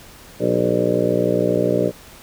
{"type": "harmonic tone with a mistuned harmonic", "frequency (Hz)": 59.9, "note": "A#1", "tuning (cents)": 48, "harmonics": [2, 3, 4, 5, 6, 7, 8, 9, 10], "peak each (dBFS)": [-27, -24, -28, -24, -25, -24, -23, -24, -23], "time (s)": [0.39, 1.92], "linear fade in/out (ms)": 50, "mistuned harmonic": 6, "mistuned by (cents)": 61, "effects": ["pink hiss -43 dBFS RMS until 2.22 s"]}